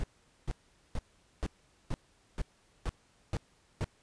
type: noise bursts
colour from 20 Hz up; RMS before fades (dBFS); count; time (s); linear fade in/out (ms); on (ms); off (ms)
brown; -32; 9; 0-3.844; 0; 36; 440
effects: pink hiss -67 dBFS RMS until 4.02 s + resampled to 22050 Hz